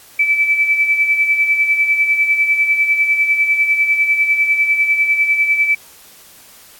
sine tone with tremolo, 2312 Hz, D7, 28 cents flat, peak -9 dBFS, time 0.19-5.75 s, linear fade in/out 5 ms, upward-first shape sine, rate 10 Hz, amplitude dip 55%, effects white hiss -43 dBFS RMS until 6.79 s + AAC 64 kbps

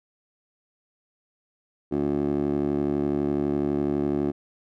15% pulse tone with band-pass filter, 72 Hz, D2, 34 cents flat, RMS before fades -25 dBFS, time 1.91-4.32 s, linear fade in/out 20 ms, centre 360 Hz, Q 3.1, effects none

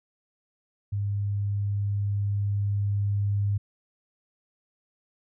sine tone with level ramp, 101.3 Hz, G#2, 43 cents flat, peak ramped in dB -25 to -22 dBFS, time 0.92-3.58 s, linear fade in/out 10 ms, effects none

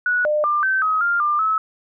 sine tone with pitch steps, 1468 / 602 / 1193 / 1543 / 1269 / 1398 / 1195 / 1296 Hz, F#6 / D5 / D6 / G6 / D#6 / F6 / D6 / E6, -14 / +43 / +27 / -28 / +34 / +1 / +30 / -30 cents, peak -16 dBFS, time 0.06-1.58 s, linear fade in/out 2 ms, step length 190 ms, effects none

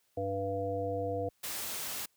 harmonic tone, 98 Hz, G2, in tune, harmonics 1 / 3 / 5 / 7, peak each -38 / -41 / -34 / -37 dBFS, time 0.17-1.29 s, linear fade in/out 5 ms
white noise, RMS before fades -38 dBFS, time 1.43-2.06 s, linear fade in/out 10 ms
effects white hiss -73 dBFS RMS until 2.16 s + high-pass 60 Hz 12 dB/octave

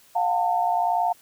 sine tone cluster, 709 / 770 / 899 Hz, F5 / G5 / A5, +26 / -31 / +37 cents, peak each -22 / -29 / -24 dBFS, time 0.15-1.13 s, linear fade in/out 10 ms, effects white hiss -55 dBFS RMS until 1.21 s

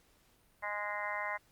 harmonic tone, 207.1 Hz, G#3, 5 cents flat, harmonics 3 / 4 / 5 / 6 / 7 / 8 / 9 / 10, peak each -43 / -43 / -40 / -51 / -45 / -49 / -41 / -41 dBFS, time 0.62-1.38 s, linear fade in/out 20 ms, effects pink hiss -68 dBFS RMS until 1.51 s + Opus 48 kbps

